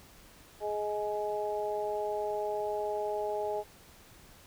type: harmonic tone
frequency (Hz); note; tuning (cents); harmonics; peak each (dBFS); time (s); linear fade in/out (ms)
209.3; G#3; +14; 2 / 3 / 4; -34 / -35 / -36; 0.6-3.64; 50
effects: pink hiss -56 dBFS RMS until 4.46 s